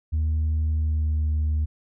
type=tone with pitch glide; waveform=sine; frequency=78 to 76.57 Hz; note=D#2 to D#2; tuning=+5 to -27 cents; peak=-18 dBFS; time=0.12-1.66 s; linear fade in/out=20 ms; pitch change=-32 cents; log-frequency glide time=0.7-1.28 s; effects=tanh soft clip ceiling -19 dBFS